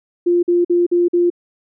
sine tone bursts, 349.2 Hz, F4, in tune, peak -11 dBFS, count 5, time 0.26-1.302 s, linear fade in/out 10 ms, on 170 ms, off 48 ms, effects none

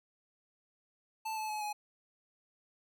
square tone with pitch steps, 880 / 865.9 / 852 / 838.3 Hz, A5 / A5 / G#5 / G#5, 0 / -28 / +44 / +16 cents, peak -36 dBFS, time 1.25-1.73 s, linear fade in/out 10 ms, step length 120 ms, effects none

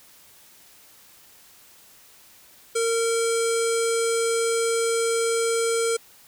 square tone with low-pass filter, 459.4 Hz, A#4, 25 cents flat, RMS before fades -23 dBFS, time 2.75-5.97 s, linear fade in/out 10 ms, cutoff 8500 Hz, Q 5.2, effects white hiss -52 dBFS RMS until 6.27 s

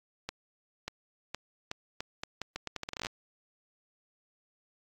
accelerating click train, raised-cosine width 0.2 ms, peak -18 dBFS, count 20, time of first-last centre 0.29-3.068 s, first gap 590 ms, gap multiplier 0.79, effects AAC 64 kbps

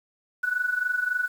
sine tone with amplitude modulation, 1480 Hz, F#6, in tune, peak -20 dBFS, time 0.43-1.28 s, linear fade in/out 10 ms, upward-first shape sine, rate 23.6 Hz, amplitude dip 75%, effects 8-bit

